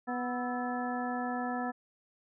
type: harmonic tone with a mistuned harmonic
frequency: 246.9 Hz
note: B3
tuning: in tune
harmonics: 1 / 2 / 3 / 4 / 5 / 7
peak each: -35 / -42 / -36 / -43 / -42 / -42 dBFS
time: 0.07-1.72 s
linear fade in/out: 20 ms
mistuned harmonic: 5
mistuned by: +110 cents
effects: none